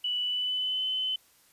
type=tone with pitch glide; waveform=sine; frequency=2960 to 3040 Hz; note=F#7 to F#7; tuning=0 to +46 cents; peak=-27 dBFS; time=0.04-1.16 s; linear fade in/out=5 ms; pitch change=+46 cents; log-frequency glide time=0.2-0.85 s; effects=white hiss -62 dBFS RMS until 1.52 s + resampled to 32000 Hz